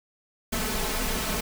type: noise with comb filter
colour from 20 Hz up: pink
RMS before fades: -28 dBFS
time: 0.52-1.41 s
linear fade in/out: 10 ms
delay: 4.6 ms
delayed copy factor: +1
effects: none